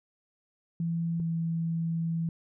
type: tone pair in turn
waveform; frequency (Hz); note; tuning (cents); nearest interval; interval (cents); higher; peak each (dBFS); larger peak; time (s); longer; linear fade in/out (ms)
sine; 167.2 / 165.28; E3 / E3; +25 / +5; unison; 20; first; -27; neither; 0.8-1.2 / 1.2-2.29; second; 2
effects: none